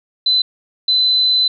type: tone bursts at uneven times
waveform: sine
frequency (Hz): 4026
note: B7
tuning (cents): +33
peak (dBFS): -11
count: 2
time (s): 0.26-0.42 / 0.88-1.48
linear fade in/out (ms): 5
effects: none